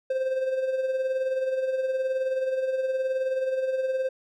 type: tone with tremolo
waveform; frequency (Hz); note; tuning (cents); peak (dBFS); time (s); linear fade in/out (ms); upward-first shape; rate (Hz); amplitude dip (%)
triangle; 523.3; C5; 0; -20; 0.1-4.09; 5; sine; 19; 50
effects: none